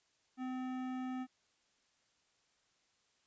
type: tone with hard clipping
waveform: sine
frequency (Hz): 256.4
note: C4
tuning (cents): -35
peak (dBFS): -40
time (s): 0.37-1.27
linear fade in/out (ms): 50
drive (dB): 15
effects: white hiss -75 dBFS RMS until 3.26 s + resampled to 16000 Hz